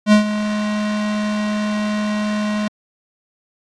square tone with ADSR envelope, 210.7 Hz, G#3, 25 cents sharp, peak -7 dBFS, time 0.06-2.68 s, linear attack 64 ms, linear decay 110 ms, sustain -12 dB, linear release 5 ms, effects low-pass 6000 Hz 12 dB/octave + AAC 32 kbps

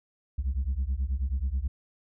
sine beating tone pair, 61.74 / 71.04 Hz, B1 / C#2, 0 / +43 cents, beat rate 9.3 Hz, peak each -27 dBFS, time 0.38-1.68 s, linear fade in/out 10 ms, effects tanh soft clip ceiling -23 dBFS

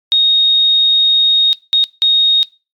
sine tone bursts at uneven times, 3729 Hz, A#7, in tune, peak -7 dBFS, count 3, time 0.12-1.53 / 1.73-1.84 / 2.02-2.43 s, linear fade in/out 0 ms, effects noise-tail reverb RT60 0.3 s tail -23 dB re dry + MP3 96 kbps

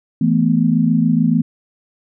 sine chord, E suspended fourth, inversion none, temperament equal, 164.81 / 220 / 246.9 Hz, E3 / A3 / B3, 0 / 0 / 0 cents, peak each -16 dBFS, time 0.21-1.42 s, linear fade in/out 5 ms, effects none

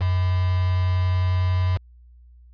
sine tone with quantisation, 91.1 Hz, F#2, 26 cents flat, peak -18 dBFS, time 0-1.78 s, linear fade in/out 20 ms, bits 5, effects added 60 Hz sine -46 dBFS peak until 2.53 s + resampled to 11025 Hz

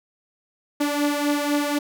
sawtooth beating tone pair, 290 / 294 Hz, D4 / D4, -22 / +2 cents, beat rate 4 Hz, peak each -18 / -22 dBFS, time 0.8-1.79 s, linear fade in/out 10 ms, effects none

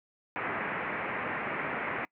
white low-pass noise, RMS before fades -34 dBFS, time 0.36-2.05 s, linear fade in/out 0 ms, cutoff 2300 Hz, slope 48 dB/octave, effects noise-tail reverb RT60 0.1 s tail -24 dB re dry + high-pass 150 Hz 12 dB/octave

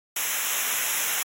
white noise with comb filter, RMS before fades -26 dBFS, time 0.16-1.23 s, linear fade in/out 5 ms, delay 0.22 ms, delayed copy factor -0.9, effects AAC 48 kbps

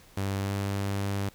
sawtooth tone with pitch glide, 98 to 99.43 Hz, G2 to G2, 0 to +25 cents, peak -24 dBFS, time 0.17-1.29 s, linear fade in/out 5 ms, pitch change +25 cents, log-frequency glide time 0.41-0.53 s, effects pink hiss -56 dBFS RMS until 1.34 s

